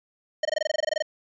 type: tone bursts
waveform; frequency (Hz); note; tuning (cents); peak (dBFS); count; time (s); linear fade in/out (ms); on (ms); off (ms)
square; 619; D#5; -9; -22; 14; 0.43-1.024; 5; 22; 22
effects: resampled to 16000 Hz